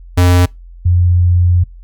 square / sine tone pair in turn, 89.1 / 88.43 Hz, F2 / F2, +35 / +22 cents, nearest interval unison, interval 13 cents, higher first, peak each -7 dBFS, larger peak neither, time 0.17-0.46 / 0.85-1.64 s, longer second, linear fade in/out 10 ms, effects noise-tail reverb RT60 0.2 s tail -24 dB re dry + added 43 Hz sine -32 dBFS peak until 1.83 s

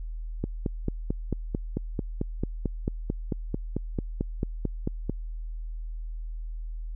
click train, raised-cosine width 3 ms, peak -14 dBFS, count 22, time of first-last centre 0.44-5.096 s, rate 4.51 Hz, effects added 40 Hz sine -32 dBFS peak until 6.95 s

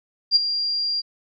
sine tone with ADSR envelope, 4775 Hz, D8, 28 cents sharp, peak -10 dBFS, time 0.31-1.02 s, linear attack 48 ms, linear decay 19 ms, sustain -11 dB, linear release 27 ms, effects none

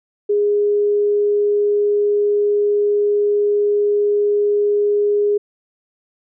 sine tone, 412.3 Hz, G#4, 13 cents flat, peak -13 dBFS, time 0.29-5.38 s, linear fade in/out 10 ms, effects none

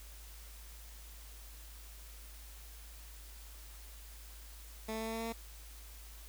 15% pulse tone with pitch steps, 220 / 221.4 / 222.8 / 224.2 / 225.7 / 227.1 / 228.5 Hz, A3 / A3 / A3 / A3 / A3 / A#3 / A#3, 0 / +11 / +22 / +33 / +44 / -45 / -34 cents, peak -31 dBFS, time 4.88-5.328 s, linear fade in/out 10 ms, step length 64 ms, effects added 53 Hz sine -50 dBFS peak until 6.28 s + white hiss -56 dBFS RMS until 6.28 s

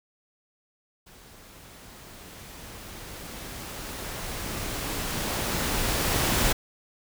pink noise with level ramp, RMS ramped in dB -51 to -23 dBFS, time 1.06-6.53 s, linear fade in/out 10 ms, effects none

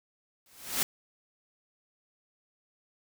white noise with exponential growth, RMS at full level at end -25 dBFS, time 0.46-0.83 s, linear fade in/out 1 ms, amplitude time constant 80 ms, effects none

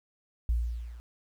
sine tone with level ramp, 58.4 Hz, A#1, 4 cents sharp, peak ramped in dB -21 to -43 dBFS, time 0.49-1 s, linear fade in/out 0 ms, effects tanh soft clip ceiling -19 dBFS + 10-bit

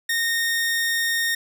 sawtooth tone, 1845 Hz, A#6, 18 cents flat, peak -17 dBFS, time 0.09-1.35 s, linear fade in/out 5 ms, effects none

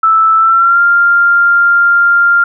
sine tone with pitch glide, 1317 to 1395.3 Hz, E6 to F6, -2 to -2 cents, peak -5 dBFS, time 0.03-2.44 s, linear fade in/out 5 ms, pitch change +100 cents, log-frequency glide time 0.37-0.81 s, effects none

